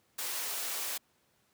white high-pass noise, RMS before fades -36 dBFS, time 0.18-0.98 s, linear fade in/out 10 ms, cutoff 410 Hz, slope 12 dB/octave, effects pink hiss -71 dBFS RMS until 1.53 s + high-pass 100 Hz 12 dB/octave

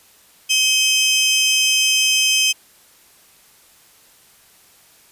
25% pulse tone pair together, 2551 / 3122 Hz, D#7 / G7, +43 / -8 cents, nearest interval minor third, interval 349 cents, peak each -13 dBFS, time 0.49-2.53 s, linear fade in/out 20 ms, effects white hiss -51 dBFS RMS until 5.11 s + resampled to 32000 Hz

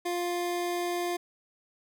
25% pulse tone, 350.6 Hz, F4, 7 cents sharp, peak -25 dBFS, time 0.05-1.17 s, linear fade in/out 10 ms, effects none

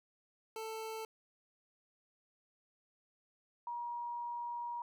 25% pulse / sine tone pair in turn, 442.6 / 952.9 Hz, A4 / A#5, +10 / +38 cents, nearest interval octave + minor second, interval 1328 cents, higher second, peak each -37 / -38 dBFS, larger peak first, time 0.56-1.05 / 3.67-4.82 s, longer second, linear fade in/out 2 ms, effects none

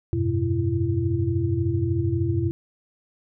sine tone cluster, 89.7 / 102.6 / 126.1 / 336.4 Hz, F2 / G#2 / B2 / E4, +47 / -21 / +36 / +35 cents, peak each -26 dBFS, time 0.13-2.51 s, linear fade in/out 0 ms, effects none

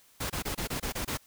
pink noise bursts, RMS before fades -33 dBFS, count 8, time 0.2-1.175 s, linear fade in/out 10 ms, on 100 ms, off 25 ms, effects white hiss -61 dBFS RMS until 1.26 s

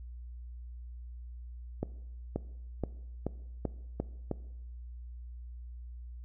accelerating click train, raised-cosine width 2 ms, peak -18 dBFS, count 7, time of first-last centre 1.83-4.313 s, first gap 530 ms, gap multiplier 0.9, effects noise-tail reverb RT60 0.9 s tail -19 dB re dry + added 60 Hz sine -42 dBFS peak until 6.24 s

